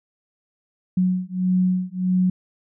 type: beating tone pair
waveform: sine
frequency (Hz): 182.8 / 184.4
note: F#3 / F#3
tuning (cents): -21 / -6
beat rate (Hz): 1.6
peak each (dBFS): -21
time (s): 0.97-2.3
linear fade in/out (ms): 5
effects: none